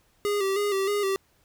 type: tone with vibrato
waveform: square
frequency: 399.1 Hz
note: G4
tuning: 31 cents sharp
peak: -24 dBFS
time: 0.25-1.16 s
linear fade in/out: 0 ms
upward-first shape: square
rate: 3.2 Hz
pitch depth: 50 cents each way
effects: pink hiss -65 dBFS RMS until 1.44 s